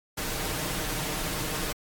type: noise with comb filter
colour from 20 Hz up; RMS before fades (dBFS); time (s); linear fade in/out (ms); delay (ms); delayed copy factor
pink; -31; 0.17-1.73; 10; 6.5; +0.55
effects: AAC 64 kbps